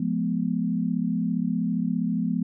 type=chord; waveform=sine; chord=F diminished; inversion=none; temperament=equal with one note detuned; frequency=174.61 / 211.8 / 246.9 Hz; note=F3 / Ab3 / Cb4; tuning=0 / +34 / 0 cents; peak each=-27 dBFS; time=0-2.43 s; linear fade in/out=5 ms; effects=none

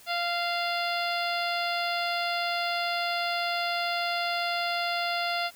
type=harmonic tone with a mistuned harmonic; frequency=694 Hz; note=F5; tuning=11 cents flat; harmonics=1 / 2 / 3 / 4 / 5 / 6 / 7; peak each=-30 / -33 / -35 / -36 / -37 / -38 / -38 dBFS; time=0.06-5.51 s; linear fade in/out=50 ms; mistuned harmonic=6; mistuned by=+26 cents; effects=white hiss -53 dBFS RMS until 5.55 s

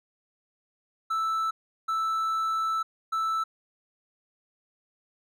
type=tone bursts at uneven times; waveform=triangle; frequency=1318.5 Hz; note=E6; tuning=in tune; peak=-23 dBFS; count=3; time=1.1-1.51 / 1.88-2.83 / 3.12-3.44 s; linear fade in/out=10 ms; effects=none

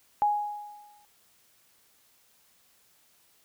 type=tone with exponential decay; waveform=sine; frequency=830.6 Hz; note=G#5; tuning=in tune; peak=-19 dBFS; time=0.22-1.05 s; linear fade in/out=0 ms; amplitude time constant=180 ms; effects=white hiss -64 dBFS RMS until 3.44 s

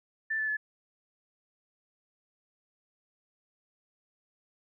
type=tone with pitch steps; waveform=sine; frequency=1768 / 1743.7 / 1719.7 Hz; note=A6 / A6 / A6; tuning=+8 / -16 / -40 cents; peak=-28 dBFS; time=0.3-0.57 s; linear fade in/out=10 ms; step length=90 ms; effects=none

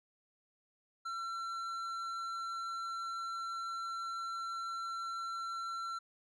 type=tone with tanh clipping; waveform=triangle; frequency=1353 Hz; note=E6; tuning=45 cents sharp; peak=-39 dBFS; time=1.05-5.99 s; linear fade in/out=10 ms; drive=13 dB; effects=none

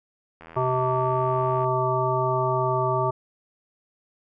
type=click train; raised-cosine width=0.5 ms; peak=-28 dBFS; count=102; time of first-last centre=0.41-1.643 s; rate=81.9 Hz
type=harmonic tone; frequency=128.5 Hz; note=C3; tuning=31 cents flat; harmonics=1 / 3 / 5 / 7 / 9; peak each=-27 / -27 / -27 / -27 / -27 dBFS; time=0.56-3.11 s; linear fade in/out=10 ms
effects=none

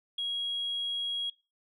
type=tone; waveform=sine; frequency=3300 Hz; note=G#7; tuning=12 cents flat; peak=-29 dBFS; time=0.18-1.3 s; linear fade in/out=5 ms; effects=noise-tail reverb RT60 0.3 s tail -24 dB re dry + tanh soft clip ceiling -26 dBFS

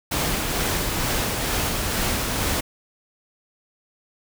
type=noise with tremolo; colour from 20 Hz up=pink; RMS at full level=-23 dBFS; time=0.11-2.61 s; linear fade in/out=10 ms; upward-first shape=sine; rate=2.2 Hz; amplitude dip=25%; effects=none

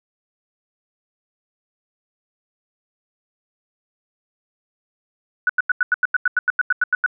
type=tone bursts; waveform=sine; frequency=1480 Hz; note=F#6; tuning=in tune; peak=-13 dBFS; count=15; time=5.47-7.062 s; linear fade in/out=2 ms; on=24 ms; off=88 ms; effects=none

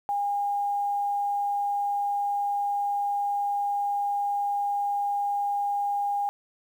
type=tone with quantisation; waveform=sine; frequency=811 Hz; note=G#5; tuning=41 cents flat; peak=-24 dBFS; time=0.09-6.29 s; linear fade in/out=0 ms; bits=9; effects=none

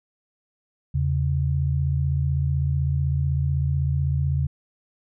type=tone pair together; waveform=sine; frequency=82 / 137.91 Hz; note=E2 / C#3; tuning=-9 / -9 cents; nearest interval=major sixth; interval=900 cents; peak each=-23 / -22 dBFS; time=0.94-4.47 s; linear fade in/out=10 ms; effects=none

